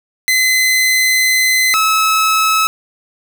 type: tone pair in turn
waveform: sawtooth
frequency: 2040 / 1295.2 Hz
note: C7 / E6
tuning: -44 / -31 cents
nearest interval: minor sixth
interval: 787 cents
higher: first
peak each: -7 dBFS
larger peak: neither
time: 0.28-1.74 / 1.74-2.67 s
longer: first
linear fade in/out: 0 ms
effects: none